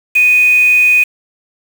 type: tone with quantisation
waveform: sine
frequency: 2489 Hz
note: D#7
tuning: in tune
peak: -6 dBFS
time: 0.15-1.04 s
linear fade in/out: 10 ms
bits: 4
effects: none